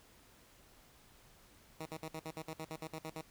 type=tone bursts; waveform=10% pulse; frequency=158.6 Hz; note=D#3; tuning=33 cents sharp; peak=-33 dBFS; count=13; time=1.8-3.214 s; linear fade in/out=5 ms; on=58 ms; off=55 ms; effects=pink hiss -63 dBFS RMS until 3.3 s